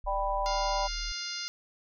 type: tone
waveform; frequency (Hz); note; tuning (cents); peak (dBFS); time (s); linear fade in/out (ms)
sine; 38.89; D#1; 0; -35; 0.04-1.12; 0
type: chord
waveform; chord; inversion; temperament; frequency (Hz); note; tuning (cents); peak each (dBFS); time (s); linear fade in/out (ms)
sine; G major; second; equal with one note detuned; 593.5 / 784 / 987.8; D5 / G5 / B5; +18 / 0 / 0; -33 / -32 / -31; 0.06-0.88; 20
type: harmonic tone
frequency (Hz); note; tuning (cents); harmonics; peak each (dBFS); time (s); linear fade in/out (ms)
702; F5; +9; 2 / 3 / 4 / 5 / 6 / 7 / 8 / 9; -43 / -44 / -44 / -45 / -41 / -38 / -45 / -45; 0.46-1.48; 0
effects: none